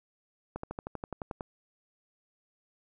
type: slowing click train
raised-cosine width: 1 ms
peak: -22 dBFS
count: 11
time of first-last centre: 0.56-1.408 s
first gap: 74 ms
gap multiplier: 1.03
effects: none